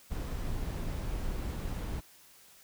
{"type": "noise", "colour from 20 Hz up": "brown", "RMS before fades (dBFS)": -35, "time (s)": [0.1, 2.01], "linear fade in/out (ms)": 20, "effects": ["white hiss -58 dBFS RMS until 2.63 s"]}